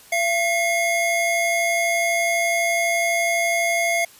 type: tone pair together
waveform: square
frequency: 680 / 2152 Hz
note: F5 / C7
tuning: -46 / +48 cents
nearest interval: octave + minor sixth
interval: 1994 cents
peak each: -22 dBFS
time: 0.12-4.05 s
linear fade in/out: 5 ms
effects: white hiss -48 dBFS RMS until 4.19 s + resampled to 32000 Hz